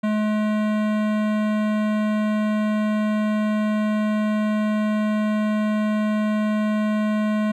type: tone with hard clipping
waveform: sine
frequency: 213 Hz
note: G#3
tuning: 44 cents sharp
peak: -21 dBFS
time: 0.03-7.52 s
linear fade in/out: 10 ms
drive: 18 dB
effects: none